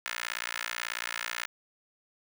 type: tone with high-pass filter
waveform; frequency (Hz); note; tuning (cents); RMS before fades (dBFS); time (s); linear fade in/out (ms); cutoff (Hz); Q
15% pulse; 58.27; A#1; 0; -36; 0.06-1.46; 0; 1700; 1.7
effects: none